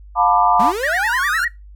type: chord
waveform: sine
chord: B half-diminished seventh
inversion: second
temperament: just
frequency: 711.2 / 889 / 987.8 / 1185.3 Hz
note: F5 / A5 / B5 / D6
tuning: +31 / +18 / 0 / +16 cents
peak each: -17 dBFS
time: 0.15-0.73 s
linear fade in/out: 50 ms
type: linear sweep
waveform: 45% pulse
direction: up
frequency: 177.3 to 1439 Hz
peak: -21 dBFS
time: 0.59-1.45 s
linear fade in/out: 10 ms
type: tone with vibrato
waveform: sine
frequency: 1661.2 Hz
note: G#6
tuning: in tune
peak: -17 dBFS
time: 0.83-1.48 s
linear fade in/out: 5 ms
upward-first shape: sine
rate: 9.9 Hz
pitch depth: 260 cents each way
effects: noise-tail reverb RT60 0.2 s tail -20 dB re dry + added 50 Hz sine -37 dBFS peak until 1.75 s